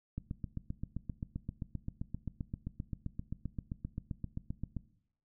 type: click train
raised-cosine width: 5 ms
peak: -25 dBFS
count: 36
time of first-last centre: 0.18-4.767 s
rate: 7.63 Hz
effects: noise-tail reverb RT60 0.7 s tail -18 dB re dry